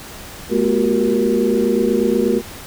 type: tone cluster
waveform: sine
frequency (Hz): 211.5 / 240.2 / 358.4 / 386.5 / 470.3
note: G#3 / B3 / F4 / G4 / A#4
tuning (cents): +32 / -48 / +45 / -24 / +15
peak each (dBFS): -20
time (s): 0.49-2.42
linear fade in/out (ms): 50
effects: pink hiss -35 dBFS RMS until 2.66 s